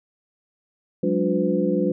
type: tone cluster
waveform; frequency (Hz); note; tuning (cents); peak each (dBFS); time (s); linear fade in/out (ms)
sine; 181.9 / 203.2 / 289.9 / 356.5 / 505; F#3 / G#3 / D4 / F4 / B4; -29 / -38 / -22 / +36 / +39; -25; 1.03-1.92; 5
effects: none